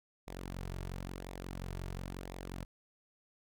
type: tone with flanger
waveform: sawtooth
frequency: 45.6 Hz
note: F#1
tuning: 24 cents flat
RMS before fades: -43 dBFS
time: 0.27-2.65 s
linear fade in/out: 10 ms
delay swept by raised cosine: 0.66 to 3.96 ms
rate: 0.97 Hz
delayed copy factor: -0.55
effects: none